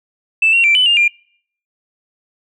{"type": "tone with pitch steps", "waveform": "sine", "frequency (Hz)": [2642, 2741, 2345, 3007, 2810, 2398], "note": ["E7", "F7", "D7", "F#7", "F7", "D7"], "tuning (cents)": [3, -33, -3, 27, 10, 36], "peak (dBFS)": -8, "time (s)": [0.42, 1.08], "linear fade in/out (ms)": 5, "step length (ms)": 110, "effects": ["noise-tail reverb RT60 0.6 s tail -25 dB re dry", "tanh soft clip ceiling -4 dBFS"]}